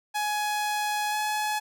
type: tone with pitch glide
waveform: sawtooth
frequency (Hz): 839 to 847.8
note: G#5 to G#5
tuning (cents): +17 to +35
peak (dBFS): -22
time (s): 0.14-1.6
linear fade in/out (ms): 20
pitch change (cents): +18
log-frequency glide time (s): 1.1-1.15
effects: none